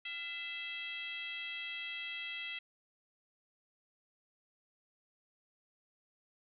sine tone with frequency modulation, 2637 Hz, E7, in tune, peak -39 dBFS, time 0.05-2.59 s, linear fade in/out 5 ms, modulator 621 Hz, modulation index 1.2, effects none

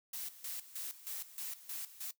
blue noise with tremolo, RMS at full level -42 dBFS, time 0.13-2.11 s, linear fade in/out 5 ms, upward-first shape square, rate 3.2 Hz, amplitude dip 80%, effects noise-tail reverb RT60 0.1 s tail -17 dB re dry

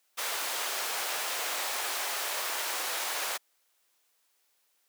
pink high-pass noise, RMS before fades -33 dBFS, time 0.17-3.38 s, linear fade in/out 20 ms, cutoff 630 Hz, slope 12 dB/octave, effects white hiss -72 dBFS RMS until 4.88 s + high-pass 400 Hz 12 dB/octave

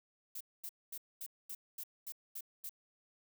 violet noise bursts, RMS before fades -44 dBFS, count 9, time 0.35-2.694 s, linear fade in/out 5 ms, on 56 ms, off 230 ms, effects none

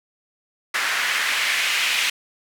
white noise with band-pass filter sweep, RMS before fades -22 dBFS, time 0.74-2.1 s, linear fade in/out 5 ms, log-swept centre 1700 to 2600 Hz, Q 1.9, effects none

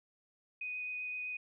sine tone with vibrato, 2492 Hz, D#7, 2 cents sharp, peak -37 dBFS, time 0.61-1.37 s, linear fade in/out 5 ms, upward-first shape triangle, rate 7.8 Hz, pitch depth 10 cents each way, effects none

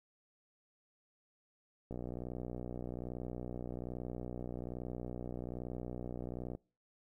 click train, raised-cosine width 2 ms, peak -29 dBFS, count 285, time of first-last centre 1.91-6.551 s, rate 61.2 Hz, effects noise-tail reverb RT60 0.4 s tail -26 dB re dry

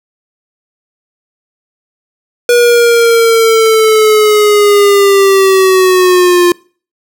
square linear sweep, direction down, 483.5 to 350 Hz, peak -5 dBFS, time 2.49-6.52 s, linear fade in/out 2 ms, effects noise-tail reverb RT60 0.4 s tail -24 dB re dry

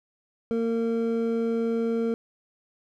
triangle tone pair together, 230 / 457.9 Hz, A#3 / A#4, -23 / -31 cents, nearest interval octave, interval 1192 cents, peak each -24 dBFS, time 0.51-2.14 s, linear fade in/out 0 ms, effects none

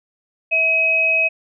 sine tone pair together, 650 / 2542 Hz, E5 / D#7, -24 / +36 cents, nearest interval 2 octaves, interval 2360 cents, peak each -24 / -14 dBFS, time 0.51-1.29 s, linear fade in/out 20 ms, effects none

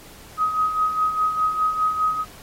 sine tone with tremolo, 1261 Hz, D#6, 23 cents sharp, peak -16 dBFS, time 0.37-2.25 s, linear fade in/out 50 ms, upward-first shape sine, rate 4.9 Hz, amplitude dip 60%, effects pink hiss -45 dBFS RMS until 2.42 s + AAC 48 kbps

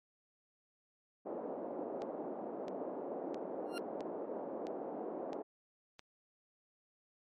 white band-pass noise, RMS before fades -42 dBFS, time 1.25-5.43 s, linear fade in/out 20 ms, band 250 to 660 Hz, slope 24 dB/octave
click train, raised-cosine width 0.2 ms, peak -33 dBFS, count 7, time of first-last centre 2.02-5.994 s, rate 1.51 Hz
20% pulse tone with exponential growth, 1396.9 Hz, F6, in tune, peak -34 dBFS, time 3.66-3.78 s, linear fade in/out 0 ms, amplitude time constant 24 ms
effects MP3 64 kbps

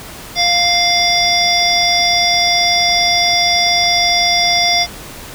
harmonic tone, 699 Hz, F5, 1 cent sharp, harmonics 1 / 3 / 5 / 7 / 8, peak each -17 / -17 / -17 / -17 / -17 dBFS, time 0.35-4.87 s, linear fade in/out 50 ms, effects pink hiss -32 dBFS RMS until 5.34 s

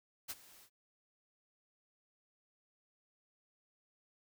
white noise with ADSR envelope, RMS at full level -40 dBFS, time 0.28-0.7 s, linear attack 22 ms, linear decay 38 ms, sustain -20 dB, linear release 72 ms, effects none

